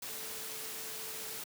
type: tone in noise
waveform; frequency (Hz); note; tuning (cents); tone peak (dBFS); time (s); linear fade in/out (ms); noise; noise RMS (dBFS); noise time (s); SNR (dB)
sine; 440.1; A4; 0; -53; 0.09-1.4; 5; white; -42; 0.02-1.44; -14
effects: high-pass 100 Hz 12 dB/octave

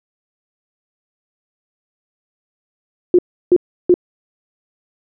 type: tone bursts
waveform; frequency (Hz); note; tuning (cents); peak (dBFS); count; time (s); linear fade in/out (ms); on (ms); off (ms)
sine; 356.5; F4; +36; -6; 3; 3.14-3.941; 2; 47; 330
effects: none

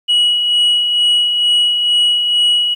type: tone with tremolo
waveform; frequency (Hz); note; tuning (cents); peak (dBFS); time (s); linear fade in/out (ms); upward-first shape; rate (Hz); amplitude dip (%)
sine; 2917; F#7; -25; -6; 0.08-2.75; 20; sine; 2.2; 50
effects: tanh soft clip ceiling -8 dBFS + 8-bit

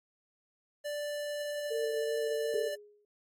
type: tone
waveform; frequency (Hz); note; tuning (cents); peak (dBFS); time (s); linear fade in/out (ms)
square; 587.3; D5; 0; -35; 0.84-2.76; 20
type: tone with vibrato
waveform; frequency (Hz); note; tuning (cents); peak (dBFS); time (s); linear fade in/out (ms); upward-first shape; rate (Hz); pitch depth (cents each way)
sine; 450; A4; +39; -31; 1.7-2.69; 20; triangle; 2.7; 17
type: tone with exponential decay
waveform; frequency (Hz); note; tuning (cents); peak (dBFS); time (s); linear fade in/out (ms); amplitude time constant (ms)
sine; 415.3; G#4; 0; -29; 2.54-3.05; 2; 110
effects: AAC 48 kbps

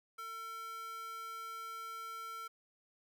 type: tone with high-pass filter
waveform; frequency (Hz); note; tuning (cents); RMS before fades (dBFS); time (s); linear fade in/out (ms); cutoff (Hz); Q
square; 450; A4; +39; -45; 0.18-2.48; 10; 1200; 4.3
effects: none

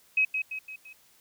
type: tone with echo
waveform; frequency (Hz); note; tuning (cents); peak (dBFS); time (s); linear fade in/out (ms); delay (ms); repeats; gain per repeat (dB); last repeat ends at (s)
sine; 2546; D#7; +39; -20; 0.17-0.25; 5; 170; 4; -6; 0.93
effects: white hiss -61 dBFS RMS until 1.2 s

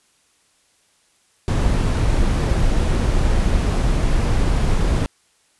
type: noise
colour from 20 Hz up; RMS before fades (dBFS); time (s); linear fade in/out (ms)
brown; -17; 1.48-5.06; 0
effects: white hiss -60 dBFS RMS until 5.59 s + resampled to 24000 Hz

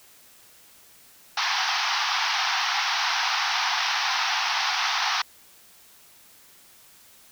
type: band-pass noise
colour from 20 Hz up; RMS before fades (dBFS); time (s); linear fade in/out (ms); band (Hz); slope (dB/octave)
pink; -25; 1.37-5.22; 5; 740 to 5900; 96
effects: white hiss -53 dBFS RMS until 7.31 s

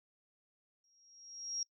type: tone with exponential growth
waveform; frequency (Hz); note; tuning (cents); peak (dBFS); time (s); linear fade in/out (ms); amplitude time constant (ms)
sine; 5610; F8; +7; -33; 0.84-1.63; 2; 170
effects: noise-tail reverb RT60 0.1 s tail -25 dB re dry

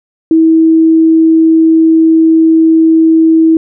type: tone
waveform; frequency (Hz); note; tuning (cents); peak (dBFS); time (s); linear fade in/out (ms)
sine; 323.1; E4; -35; -3; 0.31-3.57; 2
effects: none

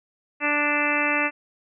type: harmonic tone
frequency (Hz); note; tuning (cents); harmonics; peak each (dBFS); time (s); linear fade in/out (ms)
293.7; D4; 0; 1 / 2 / 3 / 4 / 5 / 6 / 7 / 8 / 9; -29 / -30 / -31 / -30 / -30 / -29 / -27 / -30 / -26; 0.4-1.31; 50
effects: none

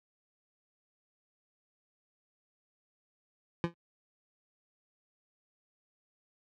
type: tone with exponential decay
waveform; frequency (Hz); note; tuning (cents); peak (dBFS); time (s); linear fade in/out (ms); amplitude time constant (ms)
25% pulse; 170.3; F3; -43; -20; 3.64-3.74; 0; 20
effects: high-pass 80 Hz 12 dB/octave + low-pass 3000 Hz 12 dB/octave

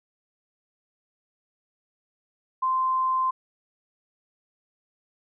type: tone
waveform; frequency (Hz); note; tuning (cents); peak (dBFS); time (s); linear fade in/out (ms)
sine; 1040; C6; -11; -21; 2.62-3.31; 10
effects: none

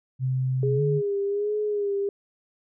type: tone with pitch glide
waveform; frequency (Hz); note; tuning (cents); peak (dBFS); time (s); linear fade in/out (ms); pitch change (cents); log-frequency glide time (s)
sine; 129.8 to 147.39; C3 to D3; -13 to +7; -22; 0.19-1.02; 50; +220; 0.76-0.81
type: tone with vibrato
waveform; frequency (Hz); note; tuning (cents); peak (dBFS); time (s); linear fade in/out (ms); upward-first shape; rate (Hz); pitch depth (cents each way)
sine; 410.5; G#4; -20; -23; 0.63-2.09; 2; sine; 1.3; 51
effects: none

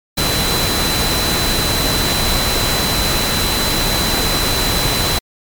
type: tone in noise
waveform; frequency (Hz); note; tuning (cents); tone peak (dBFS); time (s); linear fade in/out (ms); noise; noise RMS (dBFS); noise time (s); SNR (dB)
sine; 4017; B7; +29; -20; 0.17-5.19; 10; pink; -17; 0.17-5.19; -6
effects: MP3 96 kbps

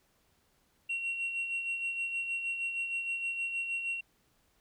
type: tone with tremolo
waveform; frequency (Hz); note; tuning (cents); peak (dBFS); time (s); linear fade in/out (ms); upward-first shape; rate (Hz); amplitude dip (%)
sine; 2737; F7; -36; -28; 0.89-4.01; 10; sine; 6.4; 55
effects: tanh soft clip ceiling -29 dBFS + pink hiss -71 dBFS RMS until 4.6 s

